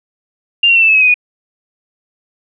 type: tone with pitch steps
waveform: sine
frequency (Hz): 2794 / 2744 / 2696 / 2648 / 2601 / 2555 / 2509 / 2465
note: F7 / F7 / E7 / E7 / E7 / D#7 / D#7 / D#7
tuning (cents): 0 / -31 / +38 / +7 / -24 / +45 / +14 / -17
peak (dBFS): -6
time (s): 0.63-1.142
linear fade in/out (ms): 5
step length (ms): 64
effects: none